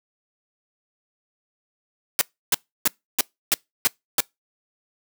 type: noise bursts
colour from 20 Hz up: white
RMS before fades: -18 dBFS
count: 7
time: 2.19-4.204 s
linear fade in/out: 0 ms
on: 22 ms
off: 310 ms
effects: noise-tail reverb RT60 0.2 s tail -26 dB re dry + high-pass 150 Hz 12 dB/octave